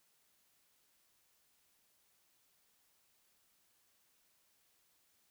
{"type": "silence", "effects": ["white hiss -74 dBFS RMS until 5.3 s"]}